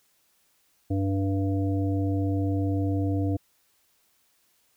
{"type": "harmonic tone", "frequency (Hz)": 97.4, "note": "G2", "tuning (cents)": -11, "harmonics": [1, 3, 5, 7], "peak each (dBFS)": [-25, -27, -36, -38], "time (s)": [0.9, 3.37], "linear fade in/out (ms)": 10, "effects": ["white hiss -67 dBFS RMS until 4.76 s"]}